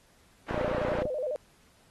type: band-pass noise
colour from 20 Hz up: pink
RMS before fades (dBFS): -37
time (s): 0.48-1.03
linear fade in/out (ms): 5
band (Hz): 470 to 1500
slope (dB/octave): 12
type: click train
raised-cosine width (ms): 2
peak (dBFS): -19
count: 17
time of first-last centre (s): 0.51-1.054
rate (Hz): 29.4
type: tone with vibrato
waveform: sine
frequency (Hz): 555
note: C#5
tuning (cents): +2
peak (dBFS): -29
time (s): 0.56-1.36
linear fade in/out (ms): 0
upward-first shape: square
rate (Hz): 12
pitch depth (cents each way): 150
effects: pink hiss -63 dBFS RMS until 1.9 s + AAC 32 kbps